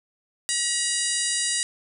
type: harmonic tone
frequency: 959 Hz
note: A#5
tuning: 49 cents sharp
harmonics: 2 / 3 / 4 / 5 / 6 / 7 / 8 / 9 / 10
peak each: -32 / -34 / -32 / -31 / -34 / -33 / -29 / -34 / -29 dBFS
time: 0.49-1.63 s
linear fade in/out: 0 ms
effects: none

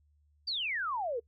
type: exponential sweep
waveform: sine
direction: down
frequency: 4799 to 440 Hz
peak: -31 dBFS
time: 0.47-1.2 s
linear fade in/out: 10 ms
effects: noise-tail reverb RT60 0.1 s tail -24 dB re dry + added 74 Hz sine -65 dBFS peak until 1.27 s

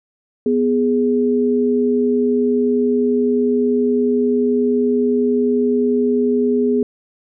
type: tone pair together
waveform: sine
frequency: 247.3 / 415.9 Hz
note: B3 / G#4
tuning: +3 / +2 cents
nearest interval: major sixth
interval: 899 cents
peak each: -16 dBFS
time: 0.46-6.83 s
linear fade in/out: 2 ms
effects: none

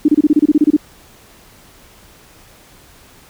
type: tone bursts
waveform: sine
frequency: 300 Hz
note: D4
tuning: 37 cents sharp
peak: -6 dBFS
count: 12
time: 0.05-0.766 s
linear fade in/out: 5 ms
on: 34 ms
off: 28 ms
effects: pink hiss -45 dBFS RMS until 3.29 s

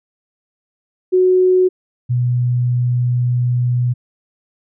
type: tone pair in turn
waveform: sine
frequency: 368.6 / 123.01 Hz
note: F#4 / B2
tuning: -7 / -6 cents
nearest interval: octave + perfect fifth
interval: 1899 cents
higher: first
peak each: -9 / -13 dBFS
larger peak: first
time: 1.12-1.69 / 2.09-3.94 s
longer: second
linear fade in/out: 20 ms
effects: none

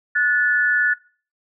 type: tone pair together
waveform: sine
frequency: 1462 / 1738.6 Hz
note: F#6 / A6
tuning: -21 / -21 cents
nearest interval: minor third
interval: 300 cents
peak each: -19 / -18 dBFS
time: 0.15-0.94 s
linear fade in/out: 10 ms
effects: noise-tail reverb RT60 0.4 s tail -19 dB re dry

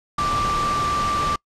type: tone in noise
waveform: sine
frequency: 1174.7 Hz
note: D6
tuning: in tune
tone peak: -20 dBFS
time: 0.18-1.36 s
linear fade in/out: 5 ms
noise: pink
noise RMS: -27 dBFS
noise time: 0.18-1.36 s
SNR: +4 dB
effects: noise-tail reverb RT60 0.1 s tail -26 dB re dry + low-pass 6000 Hz 12 dB/octave

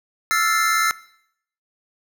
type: chord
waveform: square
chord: F major seventh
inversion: third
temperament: equal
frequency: 1318.5 / 1396.9 / 1760 / 2093 Hz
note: E6 / F6 / A6 / C7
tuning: 0 / 0 / 0 / 0 cents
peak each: -21 / -27 / -25 / -23 dBFS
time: 0.31-0.91 s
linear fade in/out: 0 ms
effects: noise-tail reverb RT60 0.7 s tail -20 dB re dry

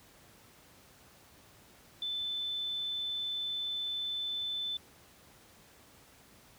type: tone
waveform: sine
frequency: 3520 Hz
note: A7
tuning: in tune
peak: -33 dBFS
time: 2.02-4.77 s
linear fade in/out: 2 ms
effects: pink hiss -59 dBFS RMS until 6.58 s + high-pass 60 Hz 12 dB/octave

